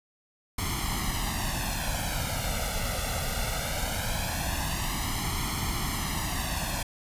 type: noise with flanger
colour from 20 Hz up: pink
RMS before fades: -30 dBFS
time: 0.58-6.83 s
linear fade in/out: 5 ms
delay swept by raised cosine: 0.94 to 1.46 ms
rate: 0.2 Hz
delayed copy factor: +0.8
effects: resampled to 32000 Hz